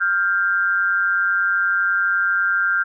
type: tone pair together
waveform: sine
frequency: 1395 / 1583.1 Hz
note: F6 / G6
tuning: -2 / +17 cents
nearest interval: major second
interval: 219 cents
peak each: -18 / -20 dBFS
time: 0-2.84 s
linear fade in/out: 20 ms
effects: none